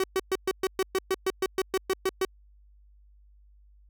45% pulse tone bursts, 379.3 Hz, F#4, 43 cents sharp, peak -23 dBFS, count 15, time 0-2.25 s, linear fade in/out 2 ms, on 38 ms, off 120 ms, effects added 50 Hz sine -54 dBFS peak until 3.89 s

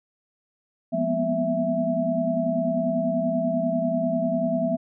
sine tone cluster, 175.3 / 207 / 239.4 / 249.6 / 660 Hz, F3 / G#3 / A#3 / B3 / E5, +7 / -5 / +46 / +19 / +2 cents, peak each -30 / -32 / -29 / -28 / -24 dBFS, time 0.92-4.77 s, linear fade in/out 20 ms, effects none

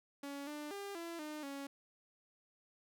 sawtooth tone with pitch steps, 281.5 / 297.5 / 400.4 / 336.9 / 303.6 / 278.2 Hz, C#4 / D4 / G4 / E4 / D#4 / C#4, +27 / +22 / +37 / +38 / -42 / +6 cents, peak -39 dBFS, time 0.23-1.67 s, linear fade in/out 5 ms, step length 240 ms, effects none

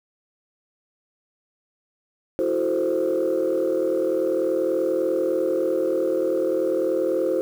sine chord, F# half-diminished seventh, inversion third, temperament equal, 329.6 / 370 / 440 / 523.3 Hz, E4 / F#4 / A4 / C5, 0 / 0 / 0 / 0 cents, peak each -25 / -24 / -27 / -22 dBFS, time 2.39-7.41 s, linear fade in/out 0 ms, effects tanh soft clip ceiling -14 dBFS + 8-bit

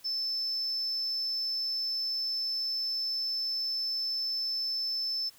sine tone, 5274 Hz, E8, in tune, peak -28 dBFS, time 0.04-5.3 s, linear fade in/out 20 ms, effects tanh soft clip ceiling -26 dBFS + white hiss -58 dBFS RMS until 5.38 s

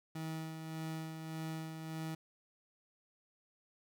30% pulse tone with tremolo, 159.7 Hz, D#3, 45 cents sharp, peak -36 dBFS, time 0.15-2.15 s, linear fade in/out 5 ms, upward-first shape sine, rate 1.7 Hz, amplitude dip 45%, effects none

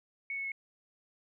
sine tone with pitch steps, 2217 / 2202 / 2186 Hz, C#7 / C#7 / C#7, 0 / -12 / -25 cents, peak -34 dBFS, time 0.3-0.519 s, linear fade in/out 2 ms, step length 73 ms, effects none

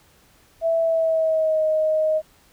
sine tone with pitch glide, 659.3 to 624.8 Hz, E5 to D#5, 0 to +7 cents, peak -17 dBFS, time 0.61-2.22 s, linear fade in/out 50 ms, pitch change -93 cents, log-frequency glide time 0.81-1.64 s, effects pink hiss -56 dBFS RMS until 2.52 s

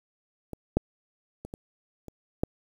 clicks, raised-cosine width 2 ms, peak -23 / -8 / -25 / -24 / -28 / -11 dBFS, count 6, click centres 0.533 / 0.77 / 1.45 / 1.539 / 2.083 / 2.435 s, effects 8-bit

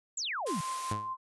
sine exponential sweep, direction down, 7902 to 138.3 Hz, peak -32 dBFS, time 0.17-0.61 s, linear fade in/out 5 ms
sine tone with tremolo, 1044 Hz, C6, 4 cents flat, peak -32 dBFS, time 0.45-1.17 s, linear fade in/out 50 ms, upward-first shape triangle, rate 4.8 Hz, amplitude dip 40%
white high-pass noise, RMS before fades -41 dBFS, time 0.46-0.93 s, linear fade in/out 10 ms, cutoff 500 Hz, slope 12 dB/octave
sawtooth tone with exponential decay, 105.5 Hz, G#2, 28 cents sharp, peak -26 dBFS, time 0.91-1.14 s, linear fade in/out 5 ms, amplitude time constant 50 ms
effects resampled to 24000 Hz

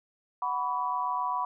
sine chord, F# suspended fourth, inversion none, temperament equal with one note detuned, 740 / 987.8 / 1135.3 Hz, F#5 / B5 / C#6, 0 / 0 / +41 cents, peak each -35 / -29 / -33 dBFS, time 0.42-1.45 s, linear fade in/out 2 ms, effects none

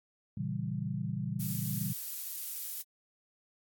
sine chord, A# diminished seventh, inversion none, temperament equal, 116.54 / 138.59 / 164.81 / 196 Hz, A#2 / C#3 / E3 / G3, 0 / 0 / 0 / 0 cents, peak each -38 dBFS, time 0.37-1.93 s, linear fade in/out 5 ms
violet noise, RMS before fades -38 dBFS, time 1.39-2.83 s, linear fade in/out 20 ms
effects AAC 64 kbps

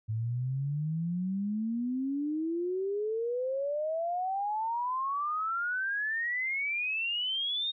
sine exponential sweep, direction up, 107.5 to 3729 Hz, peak -29 dBFS, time 0.08-7.72 s, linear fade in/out 20 ms, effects none

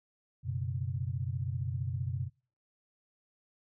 sine chord, F# suspended fourth, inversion none, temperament equal, 92.5 / 123.47 / 138.59 Hz, F#2 / B2 / C#3, 0 / 0 / 0 cents, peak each -36 / -35 / -38 dBFS, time 0.43-2.3 s, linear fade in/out 50 ms, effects noise-tail reverb RT60 0.4 s tail -26 dB re dry

